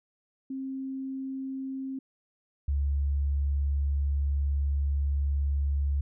sine tone pair in turn, 266.4 / 70.56 Hz, C4 / C#2, +31 / +31 cents, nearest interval octave + major seventh, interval 2300 cents, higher first, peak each -32 / -24 dBFS, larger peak second, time 0.5-1.99 / 2.68-6.01 s, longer second, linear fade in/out 5 ms, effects none

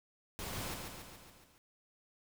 pink noise with echo, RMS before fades -42 dBFS, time 0.39-0.74 s, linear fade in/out 0 ms, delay 140 ms, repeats 6, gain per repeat -4 dB, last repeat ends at 1.58 s, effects none

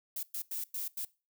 violet noise bursts at uneven times, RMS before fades -37 dBFS, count 5, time 0.16-0.23 / 0.34-0.42 / 0.51-0.64 / 0.74-0.88 / 0.97-1.05 s, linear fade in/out 5 ms, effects noise-tail reverb RT60 0.3 s tail -21 dB re dry

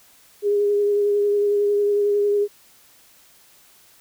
sine tone with vibrato, 409.6 Hz, G#4, 24 cents flat, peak -16 dBFS, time 0.42-2.48 s, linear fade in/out 50 ms, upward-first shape sine, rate 11 Hz, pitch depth 16 cents each way, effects white hiss -53 dBFS RMS until 4 s

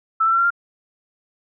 sine tone with pitch steps, 1318.5 / 1336.9 / 1355.6 / 1374.5 / 1393.7 Hz, E6 / E6 / E6 / F6 / F6, 0 / +24 / +48 / -28 / -4 cents, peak -14 dBFS, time 0.2-0.505 s, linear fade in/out 10 ms, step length 61 ms, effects none

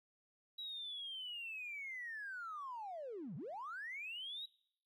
triangle linear two-way sweep, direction down then up, 3900 to 126.7 to 3900 Hz, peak -40 dBFS, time 0.58-4.46 s, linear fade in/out 10 ms, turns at 3.36 s, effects noise-tail reverb RT60 0.7 s tail -25 dB re dry + tanh soft clip ceiling -41 dBFS

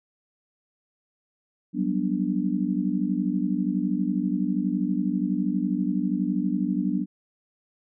sine chord, G major seventh, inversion third, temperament just, 183.75 / 196 / 245 / 294 Hz, F#3 / G3 / B3 / D4, -12 / 0 / -14 / +2 cents, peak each -28 dBFS, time 1.73-7.06 s, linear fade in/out 50 ms, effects none

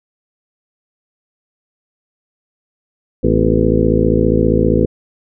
harmonic tone with a mistuned harmonic, 55 Hz, A1, in tune, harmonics 1 / 2 / 3 / 4 / 5 / 6 / 7 / 8 / 9, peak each -19 / -19 / -19 / -19 / -19 / -19 / -19 / -19 / -19 dBFS, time 3.23-4.86 s, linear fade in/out 10 ms, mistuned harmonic 5, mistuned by -120 cents, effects none

